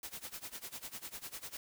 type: noise with tremolo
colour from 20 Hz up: white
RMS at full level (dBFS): -43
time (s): 0.03-1.57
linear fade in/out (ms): 2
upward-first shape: sine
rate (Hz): 10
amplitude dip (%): 90
effects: none